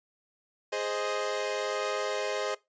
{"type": "chord", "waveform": "sawtooth", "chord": "Ab major", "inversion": "none", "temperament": "equal", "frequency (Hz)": [415.3, 523.3, 622.3], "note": ["Ab4", "C5", "Eb5"], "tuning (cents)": [0, 0, 0], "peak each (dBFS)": -30, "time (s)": [0.72, 2.55], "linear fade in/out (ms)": 10, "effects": ["noise-tail reverb RT60 0.2 s tail -20 dB re dry", "resampled to 16000 Hz"]}